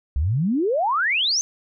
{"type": "exponential sweep", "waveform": "sine", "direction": "up", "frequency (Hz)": [63, 6400], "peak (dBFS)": -18, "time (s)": [0.16, 1.41], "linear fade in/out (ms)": 0, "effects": []}